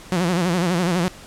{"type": "tone with vibrato", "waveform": "sawtooth", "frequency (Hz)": 176.1, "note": "F3", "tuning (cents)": 15, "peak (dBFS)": -14, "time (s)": [0.12, 1.08], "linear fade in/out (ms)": 0, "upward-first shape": "sine", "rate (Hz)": 12, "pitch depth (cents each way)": 110, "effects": ["pink hiss -42 dBFS RMS until 1.26 s", "low-pass 10000 Hz 12 dB/octave"]}